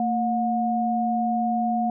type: tone pair together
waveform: sine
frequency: 227.3 / 721.6 Hz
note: A#3 / F#5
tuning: -43 / -44 cents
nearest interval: octave + minor sixth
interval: 1999 cents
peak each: -24 / -23 dBFS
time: 0-1.9 s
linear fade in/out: 2 ms
effects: none